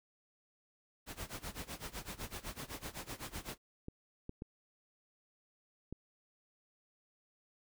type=noise with tremolo; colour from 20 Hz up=pink; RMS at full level=-42 dBFS; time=1.06-3.58 s; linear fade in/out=50 ms; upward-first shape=sine; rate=7.9 Hz; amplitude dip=90%
type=clicks; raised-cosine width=3 ms; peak=-30 dBFS; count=4; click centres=3.884 / 4.294 / 4.421 / 5.926 s
effects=none